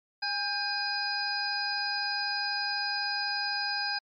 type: harmonic tone with a mistuned harmonic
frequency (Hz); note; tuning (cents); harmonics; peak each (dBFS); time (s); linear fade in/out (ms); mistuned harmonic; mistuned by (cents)
824; G#5; -14; 1 / 2 / 3 / 5 / 6; -35 / -33 / -41 / -39 / -32; 0.22-3.99; 10; 2; -65
effects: MP3 64 kbps